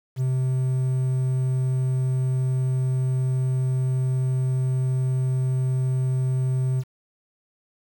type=tone with quantisation; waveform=triangle; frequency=129.4 Hz; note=C3; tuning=19 cents flat; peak=-18 dBFS; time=0.16-6.84 s; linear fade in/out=50 ms; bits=8; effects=none